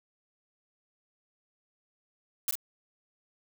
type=noise with echo; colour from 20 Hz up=blue; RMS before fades=-28 dBFS; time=2.48-2.51 s; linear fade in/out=2 ms; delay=44 ms; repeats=1; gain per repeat=-6 dB; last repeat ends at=2.554 s; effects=none